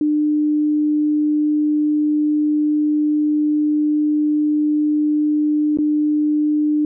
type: tone with dropouts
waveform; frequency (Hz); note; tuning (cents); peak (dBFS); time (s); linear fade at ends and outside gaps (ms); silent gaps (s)
sine; 300.4; D4; +39; -14; 0.01-6.85; 2; 5.773-5.786
effects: none